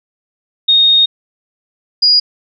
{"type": "tone pair in turn", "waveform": "sine", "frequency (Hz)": [3711, 4883], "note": ["A#7", "D#8"], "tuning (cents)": [-9, -33], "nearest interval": "perfect fourth", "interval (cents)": 476, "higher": "second", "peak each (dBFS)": -6, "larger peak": "neither", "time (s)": [[0.68, 1.06], [2.02, 2.2]], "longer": "first", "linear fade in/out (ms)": 10, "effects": []}